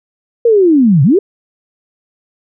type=linear two-way sweep; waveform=sine; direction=down then up; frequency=480.4 to 125.3 to 427.8 Hz; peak=-5 dBFS; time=0.45-1.19 s; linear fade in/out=5 ms; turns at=1.03 s; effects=none